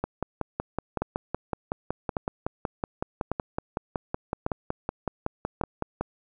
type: two click trains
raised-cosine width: 1 ms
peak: -12 / -13 dBFS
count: 5 / 33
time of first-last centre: 1.02-5.612 / 0.04-6.01 s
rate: 0.871 / 5.36 Hz
effects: none